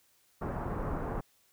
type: low-pass noise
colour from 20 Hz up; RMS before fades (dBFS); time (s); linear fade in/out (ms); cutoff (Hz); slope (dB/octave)
pink; -35; 0.41-1.21; 10; 1300; 24
effects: white hiss -68 dBFS RMS until 1.52 s